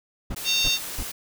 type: noise bursts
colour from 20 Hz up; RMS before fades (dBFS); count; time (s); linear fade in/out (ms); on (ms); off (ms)
brown; -27; 3; 0.3-1.03; 10; 50; 290
type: noise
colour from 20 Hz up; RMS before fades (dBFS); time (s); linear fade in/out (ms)
white; -34; 0.36-1.12; 10
type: harmonic tone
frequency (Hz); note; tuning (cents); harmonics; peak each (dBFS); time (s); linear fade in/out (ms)
913; A#5; -36; 3 / 4 / 5 / 6 / 7; -26 / -23 / -28 / -32 / -30; 0.44-0.79; 50
effects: none